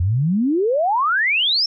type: exponential sweep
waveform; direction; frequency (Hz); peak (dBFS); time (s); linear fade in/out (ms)
sine; up; 82.41 to 5510; -15; 0-1.66; 5
effects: none